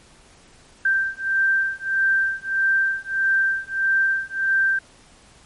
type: beating tone pair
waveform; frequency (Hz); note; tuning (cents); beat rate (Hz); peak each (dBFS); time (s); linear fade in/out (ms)
sine; 1569 / 1570.6; G6 / G6; +1 / +3; 1.6; -21; 0.85-4.79; 5
effects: pink hiss -51 dBFS RMS until 5.45 s + MP3 48 kbps